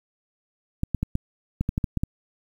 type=clicks; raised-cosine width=5 ms; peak=-11 dBFS; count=10; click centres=0.834 / 0.947 / 1.03 / 1.154 / 1.61 / 1.691 / 1.779 / 1.842 / 1.973 / 2.035 s; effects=8-bit